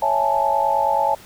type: chord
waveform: sine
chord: A major seventh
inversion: first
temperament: equal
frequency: 554.4 / 659.3 / 830.6 / 880 Hz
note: C#5 / E5 / G#5 / A5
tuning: 0 / 0 / 0 / 0 cents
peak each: -24 / -25 / -21 / -19 dBFS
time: 0.02-1.15 s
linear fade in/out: 5 ms
effects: pink hiss -44 dBFS RMS until 1.25 s